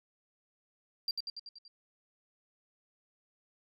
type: tone with echo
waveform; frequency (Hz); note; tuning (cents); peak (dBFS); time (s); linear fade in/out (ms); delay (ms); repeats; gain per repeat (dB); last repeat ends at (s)
sine; 4729; D8; +11; -28; 1.08-1.11; 2; 95; 6; -4; 1.68
effects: tanh soft clip ceiling -28 dBFS